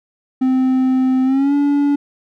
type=tone with pitch glide; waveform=triangle; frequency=259.3 to 286.1 Hz; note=C4 to D4; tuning=-15 to -45 cents; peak=-10 dBFS; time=0.41-1.96 s; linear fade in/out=10 ms; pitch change=+170 cents; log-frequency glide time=1.24-1.54 s; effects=none